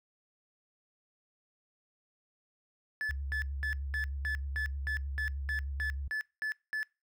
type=tone bursts; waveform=triangle; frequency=1733 Hz; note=A6; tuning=27 cents flat; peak=-29 dBFS; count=13; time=3.01-6.83 s; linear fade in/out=0 ms; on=100 ms; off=210 ms
type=tone with vibrato; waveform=sine; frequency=69.3 Hz; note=C#2; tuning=in tune; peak=-34 dBFS; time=3.09-6.08 s; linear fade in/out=5 ms; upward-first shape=triangle; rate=9.7 Hz; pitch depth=60 cents each way
effects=noise-tail reverb RT60 0.3 s tail -25 dB re dry + tanh soft clip ceiling -23 dBFS